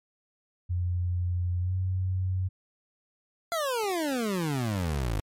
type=tone with pitch glide; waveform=sine; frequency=88.8 to 92.95 Hz; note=F2 to F#2; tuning=+29 to +8 cents; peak=-25 dBFS; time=0.69-2.49 s; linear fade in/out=20 ms; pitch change=+79 cents; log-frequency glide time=1.59-1.74 s
type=exponential sweep; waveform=25% pulse; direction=down; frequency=695 to 49.09 Hz; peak=-23 dBFS; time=3.52-5.2 s; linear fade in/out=0 ms
effects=MP3 64 kbps